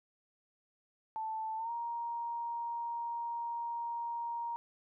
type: tone with pitch glide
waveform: sine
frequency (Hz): 880 to 937.7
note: A5 to A#5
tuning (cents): 0 to +10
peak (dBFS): -35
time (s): 1.16-4.56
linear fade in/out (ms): 0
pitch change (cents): +110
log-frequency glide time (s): 1.57-1.71
effects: none